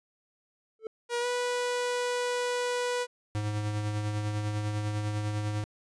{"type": "tone with exponential growth", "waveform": "triangle", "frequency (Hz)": 441.4, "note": "A4", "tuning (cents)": 5, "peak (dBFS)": -27, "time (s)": [0.79, 0.87], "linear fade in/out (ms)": 2, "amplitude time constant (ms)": 17}
{"type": "tone with pitch glide", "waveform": "sawtooth", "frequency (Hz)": [478.2, 490.8], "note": ["A#4", "B4"], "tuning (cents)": [44, -11], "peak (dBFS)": -24, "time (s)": [1.09, 3.07], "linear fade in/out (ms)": 50, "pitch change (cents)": 45, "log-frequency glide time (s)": [1.2, 1.26]}
{"type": "tone with tremolo", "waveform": "square", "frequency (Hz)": 105.2, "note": "G#2", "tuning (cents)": 23, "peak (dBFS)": -28, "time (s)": [3.35, 5.64], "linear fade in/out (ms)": 0, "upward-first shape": "triangle", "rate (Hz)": 10, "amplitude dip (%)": 40}
{"effects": ["resampled to 22050 Hz"]}